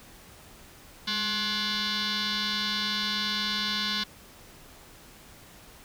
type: tone with frequency modulation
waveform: sine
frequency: 205.2 Hz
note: G#3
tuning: 21 cents flat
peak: -25 dBFS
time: 1.07-4.04 s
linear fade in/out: 10 ms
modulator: 636 Hz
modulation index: 7.2
effects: tanh soft clip ceiling -23 dBFS + pink hiss -51 dBFS RMS until 5.84 s